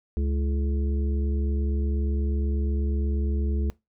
harmonic tone with a mistuned harmonic, 71 Hz, C#2, 42 cents sharp, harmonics 1 / 3 / 5 / 6, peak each -23 / -33 / -37 / -39 dBFS, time 0.17-3.7 s, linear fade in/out 0 ms, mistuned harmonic 5, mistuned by -87 cents, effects noise-tail reverb RT60 0.2 s tail -21 dB re dry

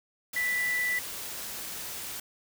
sine tone in noise, 1975.5 Hz, B6, in tune, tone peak -26 dBFS, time 0.36-0.99 s, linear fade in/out 5 ms, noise white, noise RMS -38 dBFS, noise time 0.33-2.2 s, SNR +9 dB, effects none

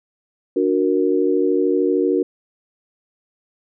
sine chord, D augmented, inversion none, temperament equal with one note detuned, 293.7 / 366.8 / 466.2 Hz, D4 / F#4 / A#4, 0 / -15 / 0 cents, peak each -20 / -18 / -20 dBFS, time 0.56-2.23 s, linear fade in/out 5 ms, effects none

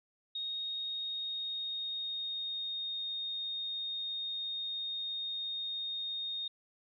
sine tone with pitch glide, 3729 to 3697 Hz, A#7 to A#7, 0 to -15 cents, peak -35 dBFS, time 0.35-6.48 s, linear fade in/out 5 ms, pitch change -15 cents, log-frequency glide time 0.86-3.03 s, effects none

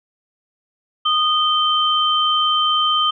sine tone pair together, 1234 / 3109 Hz, D#6 / G7, -15 / -15 cents, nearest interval octave + major third, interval 1600 cents, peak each -17 dBFS, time 1.05-3.11 s, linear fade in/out 10 ms, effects none

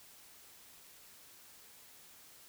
silence, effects white hiss -58 dBFS RMS until 2.48 s

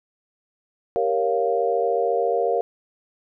sine chord, G half-diminished seventh, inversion none, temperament equal, 392 / 466.2 / 554.4 / 698.5 Hz, G4 / Bb4 / Db5 / F5, 0 / 0 / 0 / 0 cents, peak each -27 / -22 / -26 / -24 dBFS, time 0.96-2.61 s, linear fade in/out 0 ms, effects none

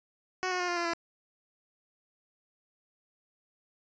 10% pulse tone with pitch steps, 370 / 363.2 / 356.6 / 350 / 343.6 / 337.3 Hz, F#4 / F#4 / F4 / F4 / F4 / E4, 0 / -32 / +36 / +4 / -28 / +40 cents, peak -21 dBFS, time 0.43-0.934 s, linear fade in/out 0 ms, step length 84 ms, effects resampled to 16000 Hz

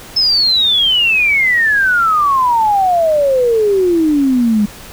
sine exponential sweep, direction down, 5274 to 202.4 Hz, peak -9 dBFS, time 0.16-4.66 s, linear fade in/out 10 ms, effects pink hiss -34 dBFS RMS until 4.92 s

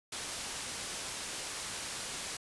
white low-pass noise, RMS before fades -40 dBFS, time 0.12-2.37 s, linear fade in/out 5 ms, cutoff 10000 Hz, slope 12 dB/octave, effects resampled to 24000 Hz

